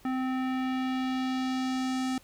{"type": "tone with low-pass filter sweep", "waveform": "square", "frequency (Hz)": 259, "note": "C4", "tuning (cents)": -17, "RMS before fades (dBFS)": -30, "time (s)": [0.05, 2.18], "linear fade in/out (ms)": 2, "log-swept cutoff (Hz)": [1700, 8300], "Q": 1.1, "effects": ["pink hiss -58 dBFS RMS until 2.23 s"]}